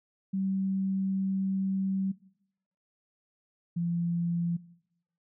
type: tone pair in turn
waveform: sine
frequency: 192.2 / 171.23 Hz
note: G3 / F3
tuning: -34 / -34 cents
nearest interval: major second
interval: 200 cents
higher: first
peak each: -27 dBFS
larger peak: neither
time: 0.33-2.12 / 3.76-4.57 s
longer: first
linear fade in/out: 10 ms
effects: noise-tail reverb RT60 0.8 s tail -20 dB re dry